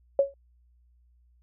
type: tone with exponential decay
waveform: sine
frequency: 554.4 Hz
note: C#5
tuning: in tune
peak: -14 dBFS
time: 0.19-0.34 s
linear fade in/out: 2 ms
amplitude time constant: 32 ms
effects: added 60 Hz sine -59 dBFS peak until 1.42 s